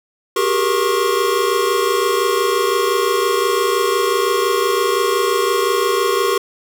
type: tone cluster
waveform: square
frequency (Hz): 381.8 / 407.6 / 471.6 / 1084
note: G4 / G#4 / A#4 / C#6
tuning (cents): -46 / -32 / +20 / -39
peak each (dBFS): -21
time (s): 0.36-6.38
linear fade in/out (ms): 5
effects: none